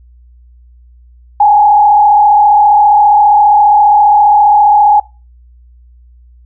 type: tone with frequency modulation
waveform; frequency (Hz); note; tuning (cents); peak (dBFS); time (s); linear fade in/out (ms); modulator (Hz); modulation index
sine; 830.6; G#5; 0; -3; 1.4-5; 5; 34.9; 0.79
effects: noise-tail reverb RT60 0.3 s tail -22 dB re dry + added 60 Hz sine -38 dBFS peak until 6.45 s